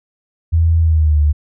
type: tone with pitch glide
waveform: sine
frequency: 82.41 to 74.27 Hz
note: E2 to D2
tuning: 0 to +20 cents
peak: -9 dBFS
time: 0.52-1.33 s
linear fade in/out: 20 ms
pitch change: -180 cents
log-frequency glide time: 0.8-1.21 s
effects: none